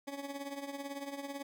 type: tone with tremolo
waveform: 20% pulse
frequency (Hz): 279.8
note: C#4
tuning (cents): +16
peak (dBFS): -32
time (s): 0.07-1.43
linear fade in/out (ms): 10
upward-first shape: triangle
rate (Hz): 18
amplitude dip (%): 75
effects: none